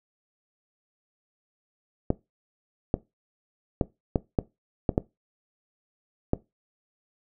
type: clicks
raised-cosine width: 2 ms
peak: -8 dBFS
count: 8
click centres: 2.104 / 2.941 / 3.812 / 4.158 / 4.388 / 4.892 / 4.979 / 6.334 s
effects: noise-tail reverb RT60 0.2 s tail -19 dB re dry